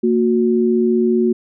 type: tone pair together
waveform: sine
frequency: 230.1 / 365.3 Hz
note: A#3 / F#4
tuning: -22 / -22 cents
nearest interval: minor sixth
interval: 800 cents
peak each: -15 dBFS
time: 0.03-1.33 s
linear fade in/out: 10 ms
effects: none